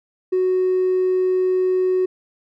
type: tone with hard clipping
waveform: sine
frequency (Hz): 370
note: F#4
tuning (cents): 0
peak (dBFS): -16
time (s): 0.32-2.06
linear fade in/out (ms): 10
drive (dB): 1
effects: none

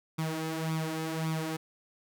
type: tone with flanger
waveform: sawtooth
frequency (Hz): 159.9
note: D#3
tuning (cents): +48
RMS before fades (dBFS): -33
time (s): 0.18-1.57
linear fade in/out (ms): 10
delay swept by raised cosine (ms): 0.84 to 3.94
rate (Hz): 1.8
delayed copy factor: +0.65
effects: none

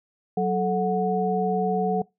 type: tone cluster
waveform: sine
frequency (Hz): 185.7 / 437.6 / 734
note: F#3 / A4 / F#5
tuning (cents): +7 / -9 / -14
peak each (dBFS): -25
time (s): 0.37-2.02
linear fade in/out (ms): 5
effects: noise-tail reverb RT60 0.2 s tail -23 dB re dry

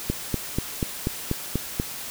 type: click train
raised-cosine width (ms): 3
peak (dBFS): -10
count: 8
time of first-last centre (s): 0.1-1.799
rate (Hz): 4.12
effects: white hiss -35 dBFS RMS until 2.1 s

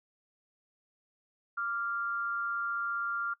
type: tone pair together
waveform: sine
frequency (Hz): 1174.7 / 1390.5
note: D6 / F6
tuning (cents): 0 / -8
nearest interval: minor third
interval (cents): 292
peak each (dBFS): -38 / -31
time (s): 1.57-3.34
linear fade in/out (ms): 10
effects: noise-tail reverb RT60 0.1 s tail -20 dB re dry

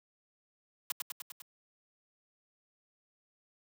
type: noise with echo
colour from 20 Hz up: white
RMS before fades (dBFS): -33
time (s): 0.9-0.92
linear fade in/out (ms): 2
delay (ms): 100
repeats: 5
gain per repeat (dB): -3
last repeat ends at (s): 1.42
effects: high-pass 200 Hz 12 dB/octave

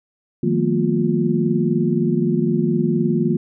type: tone cluster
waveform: sine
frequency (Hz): 154.6 / 178.6 / 219.3 / 238.7 / 354.7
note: D#3 / F3 / A3 / A#3 / F4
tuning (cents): -11 / +39 / -6 / +41 / +27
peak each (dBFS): -22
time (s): 0.43-3.37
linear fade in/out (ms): 5
effects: none

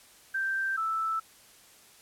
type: tone pair in turn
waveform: sine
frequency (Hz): 1568 / 1318.5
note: G6 / E6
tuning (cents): 0 / 0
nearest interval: minor third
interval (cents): 300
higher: first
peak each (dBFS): -27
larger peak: neither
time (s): 0.34-0.77 / 0.77-1.2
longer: neither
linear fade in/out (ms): 10
effects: white hiss -56 dBFS RMS until 2.01 s + low-pass 12000 Hz 12 dB/octave

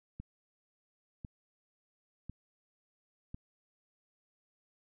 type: click train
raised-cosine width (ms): 5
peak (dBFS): -30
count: 4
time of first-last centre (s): 0.2-3.345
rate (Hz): 0.954
effects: none

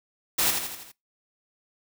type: noise with echo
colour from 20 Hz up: white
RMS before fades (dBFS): -23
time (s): 0.38-0.51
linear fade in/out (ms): 10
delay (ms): 82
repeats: 5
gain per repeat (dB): -5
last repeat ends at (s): 0.92
effects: noise-tail reverb RT60 0.2 s tail -23 dB re dry

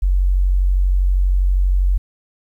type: tone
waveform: sine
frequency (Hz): 46.25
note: F#1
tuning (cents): 0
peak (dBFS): -12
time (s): 0.02-1.98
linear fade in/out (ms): 10
effects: 9-bit

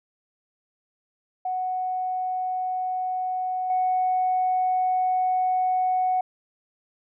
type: tone with level steps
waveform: sine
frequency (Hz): 740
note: F#5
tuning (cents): 0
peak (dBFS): -24 / -19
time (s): 1.45-6.21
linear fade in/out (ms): 5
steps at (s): 3.7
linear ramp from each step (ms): 2
effects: tanh soft clip ceiling -15 dBFS

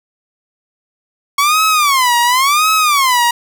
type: tone with vibrato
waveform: sawtooth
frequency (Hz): 1105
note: C#6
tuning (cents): -6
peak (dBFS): -6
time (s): 1.38-3.31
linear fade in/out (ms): 5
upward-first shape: sine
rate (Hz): 0.93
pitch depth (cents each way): 260
effects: none

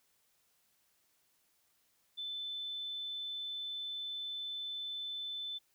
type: tone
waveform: sine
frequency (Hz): 3520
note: A7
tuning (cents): 0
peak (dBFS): -38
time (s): 2.17-5.59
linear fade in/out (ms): 20
effects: white hiss -74 dBFS RMS until 5.74 s

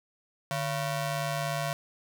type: ring-modulated tone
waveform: sawtooth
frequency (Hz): 415.3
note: G#4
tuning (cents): 0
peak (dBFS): -22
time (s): 0.51-1.73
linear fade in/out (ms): 0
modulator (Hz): 266
effects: none

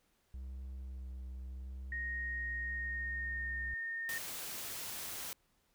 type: tone with vibrato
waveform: triangle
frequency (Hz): 64.5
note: C2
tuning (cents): -24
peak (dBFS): -40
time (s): 0.34-3.74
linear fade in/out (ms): 0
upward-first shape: sine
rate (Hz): 0.8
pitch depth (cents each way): 19
type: tone with pitch glide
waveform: sine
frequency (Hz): 1864.7 to 1832.7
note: A#6 to A#6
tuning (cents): 0 to -30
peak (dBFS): -37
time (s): 1.92-4.18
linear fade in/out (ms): 2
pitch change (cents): -30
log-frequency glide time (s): 2.51-3.61
type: noise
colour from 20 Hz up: white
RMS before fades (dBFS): -43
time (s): 4.09-5.33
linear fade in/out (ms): 0
effects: pink hiss -75 dBFS RMS until 5.74 s

